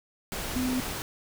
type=tone in noise; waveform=sine; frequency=254.2 Hz; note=C4; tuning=50 cents flat; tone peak=-26 dBFS; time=0.56-0.8 s; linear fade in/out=0 ms; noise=pink; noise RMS=-34 dBFS; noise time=0.32-1.02 s; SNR=+5 dB; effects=none